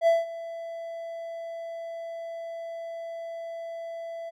triangle tone with ADSR envelope, 667 Hz, E5, 20 cents sharp, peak -14 dBFS, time 0.01-4.31 s, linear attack 61 ms, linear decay 180 ms, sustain -18 dB, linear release 27 ms, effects none

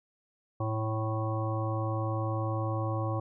harmonic tone, 110 Hz, A2, in tune, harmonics 1 / 3 / 5 / 7 / 9 / 10, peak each -30 / -37 / -37 / -40 / -43 / -39 dBFS, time 0.6-3.2 s, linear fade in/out 5 ms, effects none

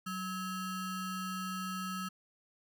square ring-modulated tone, 740 Hz, F#5, in tune, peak -34 dBFS, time 0.06-2.09 s, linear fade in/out 10 ms, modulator 553 Hz, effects none

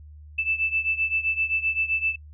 sine beating tone pair, 2637 / 2644.7 Hz, E7 / E7, 0 / +5 cents, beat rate 7.7 Hz, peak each -24 / -27 dBFS, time 0.38-2.16 s, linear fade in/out 10 ms, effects noise-tail reverb RT60 0.1 s tail -26 dB re dry + added 75 Hz sine -42 dBFS peak until 2.33 s

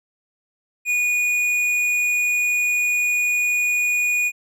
sine tone with tanh clipping, 2457 Hz, D#7, 22 cents flat, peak -19 dBFS, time 0.85-4.32 s, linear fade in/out 50 ms, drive 10 dB, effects none

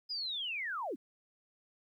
sine linear sweep, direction down, 5040 to 198.4 Hz, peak -35 dBFS, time 0.09-0.96 s, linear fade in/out 20 ms, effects 12-bit

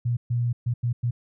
sine tone bursts at uneven times, 120 Hz, B2, 49 cents flat, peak -21 dBFS, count 5, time 0.05-0.17 / 0.3-0.53 / 0.66-0.74 / 0.83-0.93 / 1.03-1.11 s, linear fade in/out 10 ms, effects none

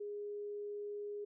sine tone, 412.3 Hz, G#4, 13 cents flat, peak -40 dBFS, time 0-1.25 s, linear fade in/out 10 ms, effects none

